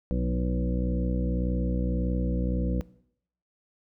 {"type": "harmonic tone with a mistuned harmonic", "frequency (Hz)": 61.8, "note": "B1", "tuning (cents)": 2, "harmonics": [1, 2, 3, 4, 5, 6, 8, 9], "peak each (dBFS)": [-27, -35, -29, -35, -37, -45, -36, -43], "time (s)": [0.11, 2.81], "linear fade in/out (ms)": 0, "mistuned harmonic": 3, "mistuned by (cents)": -28, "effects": ["noise-tail reverb RT60 0.7 s tail -20 dB re dry"]}